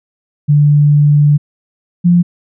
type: tone pair in turn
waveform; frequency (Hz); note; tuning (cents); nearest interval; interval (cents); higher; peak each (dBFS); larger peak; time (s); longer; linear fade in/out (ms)
sine; 146.83 / 174.61; D3 / F3; 0 / 0; minor third; 300; second; -5; neither; 0.48-1.38 / 2.04-2.23; first; 20
effects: none